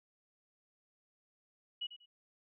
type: tone with echo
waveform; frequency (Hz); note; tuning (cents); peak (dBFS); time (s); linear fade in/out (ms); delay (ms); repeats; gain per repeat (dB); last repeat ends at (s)
sine; 2919; F#7; -24; -36; 1.81-1.87; 10; 95; 2; -12; 2.06
effects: none